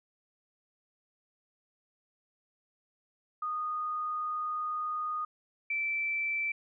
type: tone pair in turn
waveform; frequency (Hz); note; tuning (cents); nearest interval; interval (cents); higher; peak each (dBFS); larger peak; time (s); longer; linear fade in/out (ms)
sine; 1234 / 2329; D#6 / D7; -15 / -15; major seventh; 1100; second; -31 / -29; second; 3.42-5.25 / 5.7-6.52; first; 5
effects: none